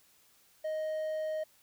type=tone; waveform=triangle; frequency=624 Hz; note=D#5; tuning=5 cents sharp; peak=-30 dBFS; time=0.64-1.44 s; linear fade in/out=10 ms; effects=white hiss -65 dBFS RMS until 1.62 s